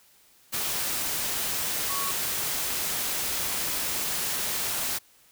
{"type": "tone in noise", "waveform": "sine", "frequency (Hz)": 1114, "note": "C#6", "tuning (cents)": 8, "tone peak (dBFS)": -32, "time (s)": [1.89, 2.12], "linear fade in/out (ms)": 20, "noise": "white", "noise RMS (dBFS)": -29, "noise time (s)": [0.52, 4.99], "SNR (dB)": -6, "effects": ["white hiss -59 dBFS RMS until 5.31 s"]}